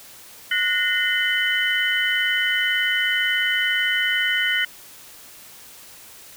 sine tone cluster, 1465 / 1847 / 2053 / 3011 Hz, F#6 / A#6 / C7 / F#7, -18 / -16 / -33 / +30 cents, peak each -24 dBFS, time 0.51-4.65 s, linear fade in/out 5 ms, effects white hiss -44 dBFS RMS until 6.36 s

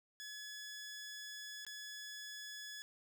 15% pulse tone with dropouts, 1700 Hz, G#6, 40 cents sharp, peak -40 dBFS, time 0.2-2.82 s, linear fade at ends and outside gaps 0 ms, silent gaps 1.65-1.666 s, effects none

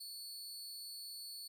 sawtooth tone with amplitude modulation, 4435 Hz, C#8, in tune, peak -40 dBFS, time 0-1.48 s, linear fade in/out 10 ms, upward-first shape sine, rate 263 Hz, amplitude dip 70%, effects none

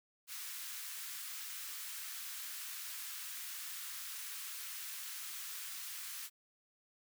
white high-pass noise, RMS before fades -45 dBFS, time 0.27-6.3 s, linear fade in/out 50 ms, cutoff 1200 Hz, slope 24 dB/octave, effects none

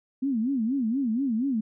sine tone with vibrato, 246.9 Hz, B3, in tune, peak -23 dBFS, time 0.22-1.61 s, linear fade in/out 10 ms, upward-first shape sine, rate 4.2 Hz, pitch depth 230 cents each way, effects none

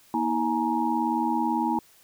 sine tone cluster, 239 / 319 / 841 / 939 Hz, A#3 / D#4 / G#5 / A#5, +43 / +43 / +22 / +12 cents, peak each -28 dBFS, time 0.14-1.79 s, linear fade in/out 2 ms, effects white hiss -57 dBFS RMS until 2.03 s

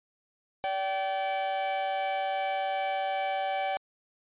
45% pulse tone pair together, 577 / 770.2 Hz, D5 / G5, -31 / -31 cents, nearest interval perfect fourth, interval 500 cents, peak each -34 / -29 dBFS, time 0.64-3.77 s, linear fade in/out 0 ms, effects resampled to 8000 Hz

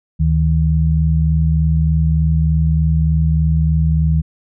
sine tone pair together, 74.47 / 157.8 Hz, D2 / D#3, +25 / +25 cents, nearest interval octave + minor second, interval 1300 cents, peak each -14 dBFS, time 0.19-4.22 s, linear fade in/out 20 ms, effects none

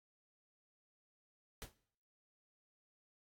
pink noise with exponential decay, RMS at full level -43 dBFS, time 1.62-1.74 s, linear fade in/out 0 ms, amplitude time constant 26 ms, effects noise-tail reverb RT60 0.6 s tail -19 dB re dry + AAC 64 kbps

